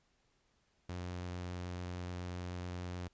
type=tone; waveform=sawtooth; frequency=89.3 Hz; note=F2; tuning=39 cents sharp; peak=-36 dBFS; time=0.89-3.08 s; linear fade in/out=5 ms; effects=pink hiss -75 dBFS RMS until 3.13 s + resampled to 16000 Hz